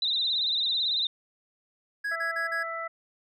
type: tone with vibrato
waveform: sine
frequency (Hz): 3828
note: A#7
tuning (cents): +45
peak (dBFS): -24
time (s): 0.02-1.07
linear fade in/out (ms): 2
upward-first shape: sine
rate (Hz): 18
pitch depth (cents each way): 99
type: tone bursts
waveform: triangle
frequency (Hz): 1661.2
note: G#6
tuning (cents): 0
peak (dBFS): -26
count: 4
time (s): 2.04-2.634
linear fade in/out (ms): 10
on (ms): 120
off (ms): 38
type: harmonic tone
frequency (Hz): 662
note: E5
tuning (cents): +7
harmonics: 1 / 2 / 3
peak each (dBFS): -37 / -34 / -37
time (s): 2.11-2.88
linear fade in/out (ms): 10
effects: none